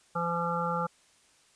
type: harmonic tone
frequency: 170.6 Hz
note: F3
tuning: 40 cents flat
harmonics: 1 / 3 / 5 / 7 / 8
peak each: -34 / -34 / -34 / -34 / -34 dBFS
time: 0.15-0.87 s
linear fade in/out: 10 ms
effects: white hiss -63 dBFS RMS until 1.55 s + resampled to 22050 Hz